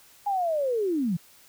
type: linear sweep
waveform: sine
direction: down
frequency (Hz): 830.6 to 155.56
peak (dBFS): -23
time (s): 0.26-1.17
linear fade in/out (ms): 10
effects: white hiss -55 dBFS RMS until 1.48 s